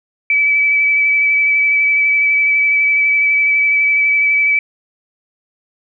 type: tone with vibrato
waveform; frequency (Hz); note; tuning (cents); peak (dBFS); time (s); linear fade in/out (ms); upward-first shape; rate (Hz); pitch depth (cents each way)
sine; 2299; D7; -37; -10; 0.3-4.59; 2; sine; 12; 15
effects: none